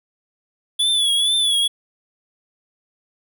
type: tone with vibrato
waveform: square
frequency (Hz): 3426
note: A7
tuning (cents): -47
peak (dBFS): -16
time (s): 0.79-1.68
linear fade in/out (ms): 10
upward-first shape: triangle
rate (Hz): 2.2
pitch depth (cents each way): 80
effects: none